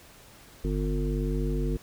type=harmonic tone with a mistuned harmonic; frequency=50.1 Hz; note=G1; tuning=38 cents sharp; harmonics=1 / 3 / 5 / 7 / 9; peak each=-27 / -32 / -34 / -35 / -37 dBFS; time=0.64-1.77 s; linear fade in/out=5 ms; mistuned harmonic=1; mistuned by=-54 cents; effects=pink hiss -52 dBFS RMS until 1.82 s